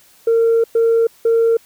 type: tone bursts at uneven times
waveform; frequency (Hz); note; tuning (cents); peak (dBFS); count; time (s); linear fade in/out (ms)
sine; 458.2; A#4; -30; -9; 3; 0.27-0.64 / 0.75-1.07 / 1.25-1.57; 5
effects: tanh soft clip ceiling -8 dBFS + white hiss -50 dBFS RMS until 1.65 s